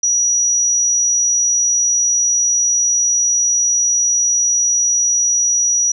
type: tone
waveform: sine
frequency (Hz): 5820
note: F#8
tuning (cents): -29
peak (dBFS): -12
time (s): 0.03-5.92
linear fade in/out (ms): 5
effects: none